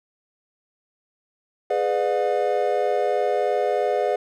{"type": "chord", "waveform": "triangle", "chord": "G# diminished seventh", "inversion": "none", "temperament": "just", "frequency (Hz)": [415.3, 498.4, 598, 717.6], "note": ["G#4", "B4", "D5", "F5"], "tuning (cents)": [0, 16, 31, 47], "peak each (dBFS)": -23, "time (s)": [1.7, 4.16], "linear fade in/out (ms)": 5, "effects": []}